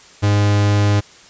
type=tone; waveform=45% pulse; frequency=102.7 Hz; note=G#2; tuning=19 cents flat; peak=-12 dBFS; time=0.22-1.01 s; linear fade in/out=20 ms; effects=white hiss -44 dBFS RMS until 1.29 s + resampled to 16000 Hz